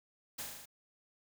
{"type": "noise with echo", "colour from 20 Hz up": "white", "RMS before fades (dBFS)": -41, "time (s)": [0.38, 0.43], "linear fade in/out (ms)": 10, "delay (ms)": 38, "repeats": 6, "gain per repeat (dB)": -2, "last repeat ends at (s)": 0.658, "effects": []}